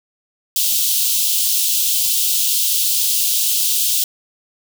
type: high-pass noise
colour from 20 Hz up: white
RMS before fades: -17 dBFS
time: 0.56-4.04 s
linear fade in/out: 2 ms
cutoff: 2900 Hz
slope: 48 dB/octave
effects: none